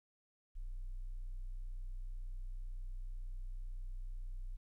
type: tone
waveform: sine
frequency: 31 Hz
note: B0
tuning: 7 cents sharp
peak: -38 dBFS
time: 0.55-4.57 s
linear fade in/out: 20 ms
effects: tanh soft clip ceiling -39 dBFS + 13-bit